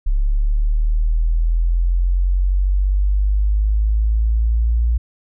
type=linear sweep; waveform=sine; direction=up; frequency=34.65 to 58.2 Hz; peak=-13 dBFS; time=0.06-4.98 s; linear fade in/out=10 ms; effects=none